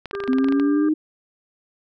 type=clicks; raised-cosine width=0.3 ms; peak=-16 dBFS; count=12; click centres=0.057 / 0.111 / 0.151 / 0.203 / 0.238 / 0.277 / 0.332 / 0.385 / 0.444 / 0.486 / 0.524 / 0.598 s
type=harmonic tone; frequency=398.6 Hz; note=G4; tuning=29 cents sharp; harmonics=1 / 3 / 4; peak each=-26 / -36 / -38 dBFS; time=0.13-0.89 s; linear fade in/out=5 ms
type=exponential sweep; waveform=sine; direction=up; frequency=256.4 to 312.1 Hz; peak=-16 dBFS; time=0.28-0.94 s; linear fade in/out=10 ms
effects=none